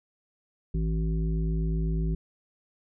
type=harmonic tone; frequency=54 Hz; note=A1; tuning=32 cents flat; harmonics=1 / 3 / 5 / 7; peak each=-26 / -29 / -41 / -40 dBFS; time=0.74-2.15 s; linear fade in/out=5 ms; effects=none